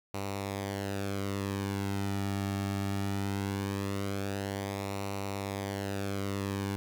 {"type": "tone with flanger", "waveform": "sawtooth", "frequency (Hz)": 99, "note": "G2", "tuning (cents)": 18, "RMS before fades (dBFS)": -34, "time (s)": [0.14, 6.76], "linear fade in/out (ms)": 0, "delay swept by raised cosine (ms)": [0.6, 2], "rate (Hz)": 0.2, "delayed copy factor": -0.6, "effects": []}